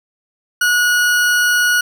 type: tone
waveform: 40% pulse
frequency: 1457 Hz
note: F#6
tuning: 27 cents flat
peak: -11 dBFS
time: 0.61-1.81 s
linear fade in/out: 5 ms
effects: none